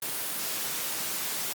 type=high-pass noise; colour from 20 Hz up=white; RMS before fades=-32 dBFS; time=0.02-1.53 s; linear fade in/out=5 ms; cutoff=110 Hz; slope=96 dB/octave; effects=Opus 32 kbps